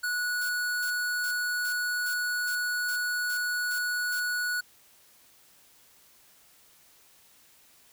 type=tone; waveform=square; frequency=1467 Hz; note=F#6; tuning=15 cents flat; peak=-28 dBFS; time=0.03-4.61 s; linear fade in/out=10 ms
type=noise bursts; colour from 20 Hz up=blue; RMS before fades=-41 dBFS; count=10; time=0.41-4.2 s; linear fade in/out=5 ms; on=82 ms; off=330 ms
effects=white hiss -59 dBFS RMS until 7.92 s